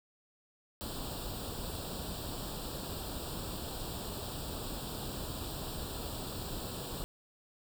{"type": "noise with comb filter", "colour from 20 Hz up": "pink", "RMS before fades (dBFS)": -40, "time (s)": [0.81, 7.04], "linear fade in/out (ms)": 0, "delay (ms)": 0.24, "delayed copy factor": 0.85, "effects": []}